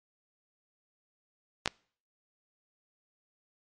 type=clicks; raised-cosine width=0.2 ms; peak=-10 / -10 dBFS; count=2; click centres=1.659 / 1.676 s; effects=noise-tail reverb RT60 0.5 s tail -26 dB re dry + MP3 48 kbps